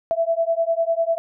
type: beating tone pair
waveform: sine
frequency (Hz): 659.3 / 669.3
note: E5 / E5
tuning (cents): 0 / +26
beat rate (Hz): 10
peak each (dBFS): -21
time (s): 0.11-1.18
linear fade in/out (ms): 0
effects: none